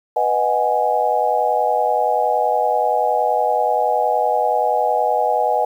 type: chord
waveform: sine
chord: G# minor seventh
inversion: first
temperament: equal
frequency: 493.9 / 622.3 / 740 / 830.6 Hz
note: B4 / D#5 / F#5 / G#5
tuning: 0 / 0 / 0 / 0 cents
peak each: -22 / -21 / -20 / -19 dBFS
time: 0.16-5.65 s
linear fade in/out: 5 ms
effects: 8-bit